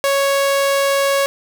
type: tone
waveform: sawtooth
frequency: 554.4 Hz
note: C#5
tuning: in tune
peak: -10 dBFS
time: 0.04-1.26 s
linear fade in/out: 0 ms
effects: none